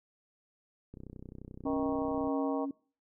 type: click train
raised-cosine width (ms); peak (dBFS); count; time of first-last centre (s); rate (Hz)
3; -33; 43; 0.94-2.273; 31.5
type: harmonic tone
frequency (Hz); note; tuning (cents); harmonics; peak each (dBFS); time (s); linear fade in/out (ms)
157.1; D#3; +17; 3 / 4 / 5 / 6 / 7; -36 / -38 / -40 / -42 / -43; 1.65-2.66; 20
type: tone with tremolo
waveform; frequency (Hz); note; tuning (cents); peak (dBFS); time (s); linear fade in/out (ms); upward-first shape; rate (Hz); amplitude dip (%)
sine; 276.9; C#4; -2; -30; 1.65-2.71; 2; sine; 1.7; 30
effects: noise-tail reverb RT60 0.4 s tail -22 dB re dry